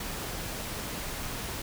pink noise, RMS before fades -36 dBFS, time 0-1.62 s, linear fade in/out 5 ms, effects none

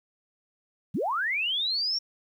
sine linear sweep, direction up, 118.4 to 5588 Hz, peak -25 dBFS, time 0.94-1.99 s, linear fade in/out 10 ms, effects 10-bit

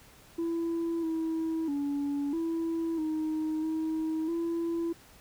sine tone with pitch steps, 333.9 / 323.5 / 284.9 / 329.6 / 312.4 / 317.6 / 335.3 Hz, E4 / E4 / C#4 / E4 / D#4 / D#4 / E4, +22 / -32 / +48 / 0 / +7 / +36 / +30 cents, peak -26 dBFS, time 0.38-4.93 s, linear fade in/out 10 ms, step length 650 ms, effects tanh soft clip ceiling -27 dBFS + pink hiss -56 dBFS RMS until 5.2 s

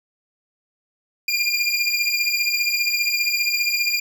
25% pulse beating tone pair, 2397 / 2412 Hz, D7 / D7, +35 / +46 cents, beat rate 15 Hz, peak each -18 dBFS, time 1.28-4 s, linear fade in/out 5 ms, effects none

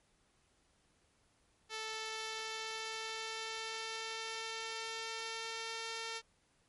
5% pulse tone with pitch glide, 440 to 452.9 Hz, A4 to A#4, 0 to -50 cents, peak -28 dBFS, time 1.69-6.22 s, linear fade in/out 50 ms, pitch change +50 cents, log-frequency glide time 1.82-5.85 s, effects pink hiss -73 dBFS RMS until 6.68 s + MP3 48 kbps

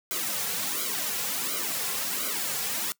white noise with flanger, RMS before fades -30 dBFS, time 0.11-2.92 s, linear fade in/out 0 ms, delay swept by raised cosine 1.1 to 3.3 ms, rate 1.4 Hz, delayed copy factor -0.95, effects noise-tail reverb RT60 0.1 s tail -21 dB re dry + high-pass 150 Hz 12 dB/octave

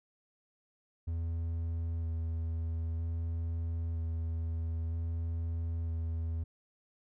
triangle tone with vibrato, 82.41 Hz, E2, in tune, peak -30 dBFS, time 1.07-6.44 s, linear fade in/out 10 ms, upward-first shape square, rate 0.52 Hz, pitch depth 12 cents each way, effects none

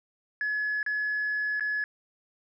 sine tone with dropouts, 1700 Hz, G#6, 40 cents sharp, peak -25 dBFS, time 0.41-1.84 s, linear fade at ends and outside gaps 1 ms, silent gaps 0.829-0.863 / 1.597-1.607 s, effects tanh soft clip ceiling -23 dBFS

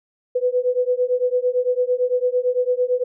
sine beating tone pair, 493.9 / 502.8 Hz, B4 / B4, 0 / +31 cents, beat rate 8.9 Hz, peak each -20 dBFS, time 0.35-3.04 s, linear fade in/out 10 ms, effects none

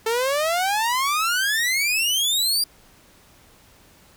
sawtooth exponential sweep, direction up, 440 to 4852 Hz, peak -16 dBFS, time 0.06-2.64 s, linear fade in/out 5 ms, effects pink hiss -53 dBFS RMS until 4.16 s

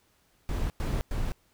brown noise bursts, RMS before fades -29 dBFS, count 3, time 0.49-1.32 s, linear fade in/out 0 ms, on 210 ms, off 100 ms, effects pink hiss -67 dBFS RMS until 1.53 s

